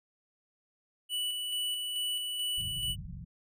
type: tone with tremolo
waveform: square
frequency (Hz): 2960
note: F#7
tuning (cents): 0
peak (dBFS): -31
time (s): 1.09-2.96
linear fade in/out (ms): 50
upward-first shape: square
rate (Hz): 2.3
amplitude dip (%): 30
type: low-pass noise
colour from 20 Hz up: white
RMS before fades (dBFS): -42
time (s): 2.57-3.25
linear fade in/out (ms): 10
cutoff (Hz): 170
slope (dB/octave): 48
effects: none